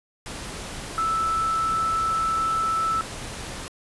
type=tone in noise; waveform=sine; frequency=1318.5 Hz; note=E6; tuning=in tune; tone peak=-21 dBFS; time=0.98-3.01 s; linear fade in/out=0 ms; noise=pink; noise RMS=-35 dBFS; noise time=0.26-3.68 s; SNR=+11 dB; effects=resampled to 24000 Hz